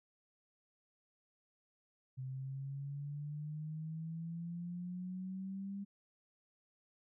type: exponential sweep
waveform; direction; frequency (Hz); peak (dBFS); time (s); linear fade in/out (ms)
sine; up; 129.4 to 200.4; -40; 2.17-5.85; 20
effects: none